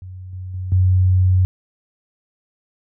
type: tone with level steps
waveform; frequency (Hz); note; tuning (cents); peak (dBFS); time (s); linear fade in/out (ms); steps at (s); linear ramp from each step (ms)
sine; 92.4; F#2; -2; -31 / -27 / -23 / -11; 0.02-1.45; 0; 0.33 / 0.54 / 0.72; 2
effects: none